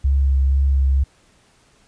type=tone with vibrato; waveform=sine; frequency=68 Hz; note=C#2; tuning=33 cents flat; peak=-13 dBFS; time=0.04-1.04 s; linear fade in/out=10 ms; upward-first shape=sine; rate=2.1 Hz; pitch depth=19 cents each way; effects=pink hiss -56 dBFS RMS until 1.87 s + resampled to 22050 Hz